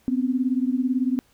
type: beating tone pair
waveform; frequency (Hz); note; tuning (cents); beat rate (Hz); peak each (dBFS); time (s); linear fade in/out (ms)
sine; 249.4 / 267.4; B3 / C4; +17 / +38; 18; -22 / -24; 0.08-1.19; 0
effects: pink hiss -61 dBFS RMS until 1.33 s